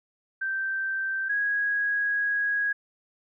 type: tone pair in turn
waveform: sine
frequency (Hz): 1562 / 1653.9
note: G6 / G#6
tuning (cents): -7 / -8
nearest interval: minor second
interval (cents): 99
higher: second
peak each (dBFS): -26 / -23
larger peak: second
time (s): 0.41-1.29 / 1.29-2.73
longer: second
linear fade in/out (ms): 10
effects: none